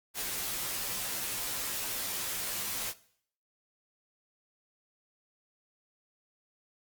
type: noise with comb filter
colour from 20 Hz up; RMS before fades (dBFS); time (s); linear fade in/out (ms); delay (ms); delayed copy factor
white; -35; 0.14-2.94; 50; 13; -1
effects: noise-tail reverb RT60 0.6 s tail -18 dB re dry + Opus 48 kbps